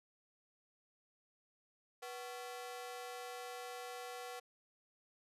sawtooth ring-modulated tone, 620 Hz, D#5, 6 cents flat, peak -38 dBFS, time 2.02-4.4 s, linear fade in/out 10 ms, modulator 132 Hz, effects resampled to 32000 Hz

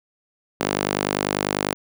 sawtooth tone with high-pass filter, 50.1 Hz, G1, 38 cents sharp, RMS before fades -24 dBFS, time 0.6-1.74 s, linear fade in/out 0 ms, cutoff 290 Hz, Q 0.76, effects none

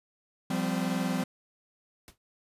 45% pulse chord, F suspended second, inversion none, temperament equal with one note detuned, 174.61 / 196 / 256.5 Hz, F3 / G3 / C4, 0 / 0 / -34 cents, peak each -32 dBFS, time 0.5-1.24 s, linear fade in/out 5 ms
pink noise with exponential decay, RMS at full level -45 dBFS, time 2.08-2.18 s, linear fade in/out 0 ms, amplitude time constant 20 ms
effects resampled to 32000 Hz

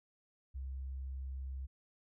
sine tone, 66.3 Hz, C2, 23 cents sharp, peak -39 dBFS, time 0.54-1.67 s, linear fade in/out 20 ms, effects none

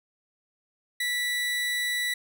30% pulse tone, 1960 Hz, B6, 14 cents flat, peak -23 dBFS, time 1-2.14 s, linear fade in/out 5 ms, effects none

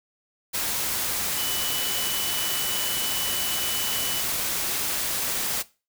sine tone in noise, 2977 Hz, F#7, 10 cents sharp, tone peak -32 dBFS, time 1.37-4.22 s, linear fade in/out 20 ms, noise white, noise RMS -27 dBFS, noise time 0.53-5.63 s, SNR -8 dB, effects noise-tail reverb RT60 0.3 s tail -19 dB re dry

